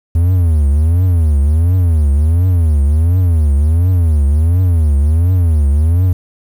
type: tone with vibrato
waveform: triangle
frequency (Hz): 80.5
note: E2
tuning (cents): -41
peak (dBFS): -6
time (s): 0.15-6.13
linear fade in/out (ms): 5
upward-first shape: triangle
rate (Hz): 1.4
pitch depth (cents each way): 270
effects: 7-bit